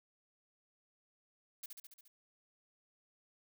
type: noise with echo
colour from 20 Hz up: blue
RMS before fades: -45 dBFS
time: 1.63-1.66 s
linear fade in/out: 5 ms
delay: 70 ms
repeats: 6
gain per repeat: -3 dB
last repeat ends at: 2.08 s
effects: none